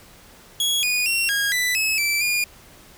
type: tone with pitch steps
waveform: sawtooth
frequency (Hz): 3334 / 2463 / 2734 / 1635 / 1987 / 2583 / 2328 / 2427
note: G#7 / D#7 / F7 / G#6 / B6 / E7 / D7 / D#7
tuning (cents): +6 / -18 / -37 / -28 / +10 / -36 / -16 / -44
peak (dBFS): -16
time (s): 0.6-2.44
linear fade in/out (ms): 2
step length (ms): 230
effects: pink hiss -48 dBFS RMS until 2.97 s